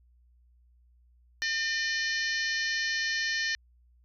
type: harmonic tone with a mistuned harmonic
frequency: 603 Hz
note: D5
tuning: 46 cents sharp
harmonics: 3 / 4 / 5 / 6 / 7 / 8 / 9 / 10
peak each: -29 / -40 / -39 / -44 / -36 / -42 / -39 / -42 dBFS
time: 1.42-3.55 s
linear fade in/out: 0 ms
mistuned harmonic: 9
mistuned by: +17 cents
effects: added 60 Hz sine -59 dBFS peak until 4.04 s